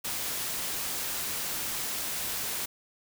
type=noise; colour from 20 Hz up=white; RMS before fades=-33 dBFS; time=0.04-2.66 s; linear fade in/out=10 ms; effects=none